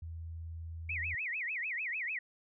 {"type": "tone", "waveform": "sine", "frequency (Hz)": 82.2, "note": "E2", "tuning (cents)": -4, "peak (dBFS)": -40, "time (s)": [0.02, 1.15], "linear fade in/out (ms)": 5}
{"type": "tone with vibrato", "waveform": "sine", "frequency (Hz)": 2200, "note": "C#7", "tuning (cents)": -14, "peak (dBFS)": -34, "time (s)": [0.89, 2.19], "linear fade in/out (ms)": 5, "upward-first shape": "sine", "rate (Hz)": 6.7, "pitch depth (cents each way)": 300}
{"effects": []}